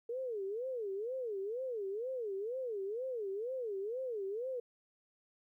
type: tone with vibrato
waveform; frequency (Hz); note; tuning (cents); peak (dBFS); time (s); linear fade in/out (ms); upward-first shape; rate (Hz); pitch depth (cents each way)
sine; 450; A4; +39; -36; 0.09-4.6; 5; sine; 2.1; 270
effects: 13-bit